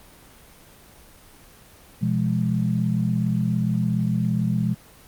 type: chord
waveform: sine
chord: F diminished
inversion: second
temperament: equal with one note detuned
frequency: 123.47 / 170.43 / 207.7 Hz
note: Cb3 / F3 / Ab3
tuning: 0 / -42 / 0 cents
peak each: -24 dBFS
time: 2.01-4.75 s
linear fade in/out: 20 ms
effects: pink hiss -49 dBFS RMS until 5.07 s + Opus 24 kbps